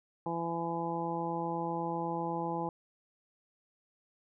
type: harmonic tone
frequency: 168 Hz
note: E3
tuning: 33 cents sharp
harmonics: 1 / 2 / 3 / 4 / 5 / 6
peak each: -39 / -38 / -40 / -44 / -36 / -42 dBFS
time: 0.26-2.69 s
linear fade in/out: 2 ms
effects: none